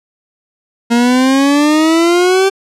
40% pulse exponential sweep, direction up, 233.1 to 392 Hz, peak -7 dBFS, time 0.9-2.5 s, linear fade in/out 20 ms, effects low-pass 9000 Hz 12 dB/octave

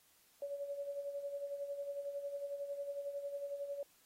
sine tone with tremolo, 566 Hz, C#5, 36 cents sharp, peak -37 dBFS, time 0.42-3.83 s, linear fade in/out 2 ms, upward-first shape sine, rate 11 Hz, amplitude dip 60%, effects white hiss -69 dBFS RMS until 4.05 s + AAC 48 kbps

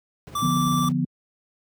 brown noise with tremolo, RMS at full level -34 dBFS, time 0.27-0.92 s, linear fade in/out 0 ms, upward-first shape sine, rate 18 Hz, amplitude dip 45%
square tone, 1168 Hz, D6, 10 cents flat, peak -24 dBFS, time 0.35-0.89 s, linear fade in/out 5 ms
sine chord, B diminished, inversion first, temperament equal, 146.83 / 174.61 / 246.9 Hz, D3 / F3 / B3, 0 / 0 / 0 cents, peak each -25 / -25 / -24 dBFS, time 0.42-1.05 s, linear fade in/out 5 ms
effects high-pass 80 Hz 12 dB/octave

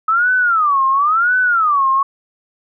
sine tone with vibrato, 1267 Hz, D#6, 31 cents sharp, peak -11 dBFS, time 0.08-2.03 s, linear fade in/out 5 ms, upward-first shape sine, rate 0.96 Hz, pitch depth 300 cents each way, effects none

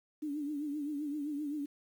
sine tone with vibrato, 293.7 Hz, D4, in tune, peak -34 dBFS, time 0.22-1.66 s, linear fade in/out 10 ms, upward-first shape triangle, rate 7.7 Hz, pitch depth 94 cents each way, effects 10-bit

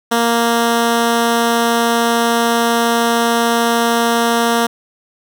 10% pulse tone, 233.1 Hz, A#3, in tune, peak -4 dBFS, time 0.11-4.67 s, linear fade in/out 10 ms, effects none

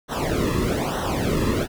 brown noise with flanger, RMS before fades -23 dBFS, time 0.08-1.68 s, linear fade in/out 50 ms, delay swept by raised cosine 0.42 to 1.36 ms, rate 1.1 Hz, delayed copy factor -0.95, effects none

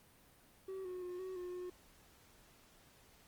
triangle tone with pitch steps, 381.8 / 364.4 / 358.7 / 374.4 / 358.5 / 360.6 Hz, G4 / F#4 / F4 / F#4 / F4 / F#4, -46 / -26 / +46 / +20 / +45 / -45 cents, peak -40 dBFS, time 0.68-1.7 s, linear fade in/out 5 ms, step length 170 ms, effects pink hiss -65 dBFS RMS until 3.27 s + Opus 32 kbps

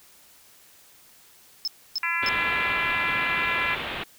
triangle tone bursts, 5240 Hz, E8, 11 cents flat, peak -23 dBFS, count 3, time 1.65-2.288 s, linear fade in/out 0 ms, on 26 ms, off 280 ms
harmonic tone, 338.1 Hz, E4, 44 cents sharp, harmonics 3 / 4 / 5 / 6 / 7 / 8, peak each -32 / -33 / -30 / -30 / -28 / -34 dBFS, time 2.03-3.75 s, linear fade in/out 2 ms
white low-pass noise, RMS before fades -32 dBFS, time 2.22-4.04 s, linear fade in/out 10 ms, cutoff 3500 Hz, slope 48 dB/octave
effects white hiss -54 dBFS RMS until 4.18 s

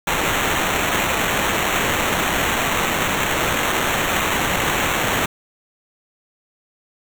violet noise with sample-and-hold, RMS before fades -20 dBFS, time 0.07-5.26 s, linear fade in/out 5 ms, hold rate 4900 Hz, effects none

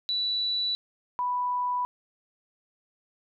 sine tone pair in turn, 3951 / 987.8 Hz, B7 / B5, 0 / 0 cents, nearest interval 2 octaves, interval 2400 cents, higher first, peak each -25 dBFS, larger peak neither, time 0.09-0.75 / 1.19-1.85 s, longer neither, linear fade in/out 0 ms, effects none

